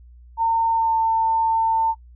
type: tone with pitch glide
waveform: sine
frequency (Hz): 910 to 899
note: A#5 to A5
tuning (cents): -42 to +37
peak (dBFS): -16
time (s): 0.37-1.95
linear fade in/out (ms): 50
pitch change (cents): -21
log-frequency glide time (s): 0.72-0.9
effects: noise-tail reverb RT60 0.1 s tail -23 dB re dry + added 60 Hz sine -43 dBFS peak until 2.15 s